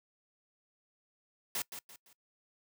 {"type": "noise with echo", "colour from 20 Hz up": "white", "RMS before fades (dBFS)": -35, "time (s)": [1.55, 1.62], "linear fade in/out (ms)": 2, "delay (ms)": 170, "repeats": 3, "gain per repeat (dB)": -9, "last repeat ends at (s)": 2.13, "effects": ["noise-tail reverb RT60 0.1 s tail -22 dB re dry", "high-pass 100 Hz 12 dB/octave"]}